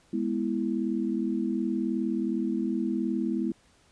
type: chord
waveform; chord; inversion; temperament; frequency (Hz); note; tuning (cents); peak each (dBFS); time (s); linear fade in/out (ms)
sine; E major; first; equal; 207.7 / 246.9 / 329.6; G#3 / B3 / E4; 0 / 0 / 0; -30; 0.13-3.52; 5
effects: pink hiss -62 dBFS RMS until 3.91 s + resampled to 22050 Hz